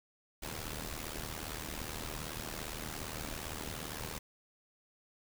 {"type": "noise with amplitude modulation", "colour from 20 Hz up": "pink", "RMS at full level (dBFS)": -38, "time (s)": [0.42, 4.19], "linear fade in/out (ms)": 10, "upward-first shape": "sine", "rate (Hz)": 77.5, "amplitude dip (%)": 80, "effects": []}